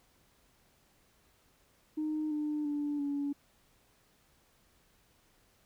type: tone with pitch steps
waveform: sine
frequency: 307.7 / 299.8 / 292.1 / 284.6 Hz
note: D#4 / D4 / D4 / C#4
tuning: -19 / +36 / -9 / +46 cents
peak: -30 dBFS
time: 1.97-3.33 s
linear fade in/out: 10 ms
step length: 340 ms
effects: tanh soft clip ceiling -27 dBFS + pink hiss -68 dBFS RMS until 5.65 s